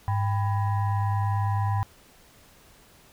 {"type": "tone with frequency modulation", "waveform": "sine", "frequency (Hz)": 102.6, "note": "G#2", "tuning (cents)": -21, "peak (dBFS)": -22, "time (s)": [0.08, 1.83], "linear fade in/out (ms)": 0, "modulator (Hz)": 891, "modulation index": 0.65, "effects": ["pink hiss -55 dBFS RMS until 3.12 s"]}